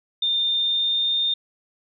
sine tone with pitch glide, 3614 to 3635 Hz, A7 to A#7, +46 to -44 cents, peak -19 dBFS, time 0.22-1.34 s, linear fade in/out 5 ms, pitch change +10 cents, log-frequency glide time 0.49-1.15 s, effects none

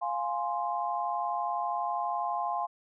sine chord, F minor, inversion none, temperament equal, 698.5 / 830.6 / 1046.5 Hz, F5 / Ab5 / C6, 0 / 0 / 0 cents, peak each -33 dBFS, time 0.01-2.67 s, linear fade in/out 20 ms, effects none

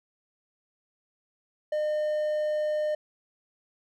triangle tone, 607 Hz, D#5, 43 cents flat, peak -23 dBFS, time 1.72-2.95 s, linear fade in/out 5 ms, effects none

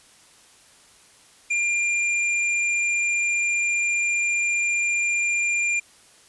square tone, 2395 Hz, D7, 33 cents sharp, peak -21 dBFS, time 1.5-5.8 s, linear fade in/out 10 ms, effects white hiss -53 dBFS RMS until 6.28 s + resampled to 24000 Hz

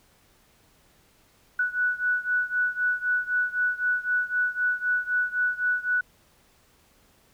sine beating tone pair, 1477 / 1480.9 Hz, F#6 / F#6, -3 / +1 cents, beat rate 3.9 Hz, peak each -25 / -27 dBFS, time 1.59-6.01 s, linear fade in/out 5 ms, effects pink hiss -61 dBFS RMS until 7.33 s

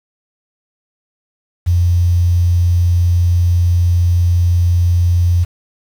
sine tone with quantisation, 87.4 Hz, F2, 2 cents sharp, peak -9 dBFS, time 1.66-5.45 s, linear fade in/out 20 ms, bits 6, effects none

